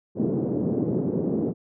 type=band-pass noise; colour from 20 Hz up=white; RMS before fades=-25 dBFS; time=0.15-1.54 s; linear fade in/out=50 ms; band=130 to 390 Hz; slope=24 dB/octave; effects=none